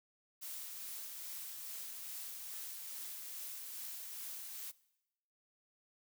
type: noise with tremolo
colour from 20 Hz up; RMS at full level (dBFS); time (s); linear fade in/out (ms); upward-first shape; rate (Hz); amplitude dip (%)
blue; -45; 0.41-4.72; 20; sine; 2.4; 25
effects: noise-tail reverb RT60 0.9 s tail -21 dB re dry